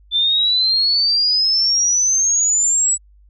sine exponential sweep, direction up, 3520 to 7902 Hz, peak -13 dBFS, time 0.11-2.98 s, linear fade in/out 50 ms, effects added 50 Hz sine -46 dBFS peak until 3.29 s

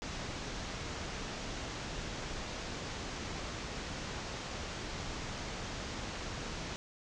pink low-pass noise, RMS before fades -41 dBFS, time 0.02-6.76 s, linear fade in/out 0 ms, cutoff 7000 Hz, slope 48 dB/octave, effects none

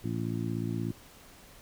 harmonic tone, 56.7 Hz, A#1, 47 cents flat, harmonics 2 / 3 / 4 / 5 / 6, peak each -34 / -36 / -37 / -38 / -39 dBFS, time 0.04-0.92 s, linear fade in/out 5 ms, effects pink hiss -54 dBFS RMS until 1.61 s

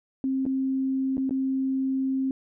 sine tone with dropouts, 265.6 Hz, C4, 26 cents sharp, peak -23 dBFS, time 0.24-2.31 s, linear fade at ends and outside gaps 1 ms, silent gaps 0.454-0.463 / 1.17-1.179 / 1.294-1.308 s, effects none

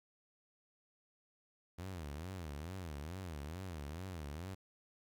sawtooth tone with vibrato, 82.41 Hz, E2, in tune, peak -39 dBFS, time 1.78-4.55 s, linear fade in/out 10 ms, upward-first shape sine, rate 2.3 Hz, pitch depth 260 cents each way, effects 12-bit

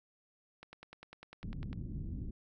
click train, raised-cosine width 0.3 ms, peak -33 dBFS, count 12, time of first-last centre 0.63-1.73 s, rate 10 Hz
pink low-pass noise, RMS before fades -41 dBFS, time 1.43-2.31 s, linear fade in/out 5 ms, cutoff 250 Hz, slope 24 dB/octave
effects none

